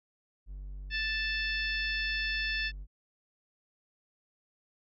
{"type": "tone", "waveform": "triangle", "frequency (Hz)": 48.13, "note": "G1", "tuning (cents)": -31, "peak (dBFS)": -37, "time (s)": [0.46, 2.87], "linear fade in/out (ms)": 50}
{"type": "harmonic tone", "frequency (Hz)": 880, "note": "A5", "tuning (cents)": 0, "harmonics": [2, 3, 4, 5, 6], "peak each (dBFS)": [-33, -35, -39, -42, -42], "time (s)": [0.9, 2.72], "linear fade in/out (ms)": 50}
{"effects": []}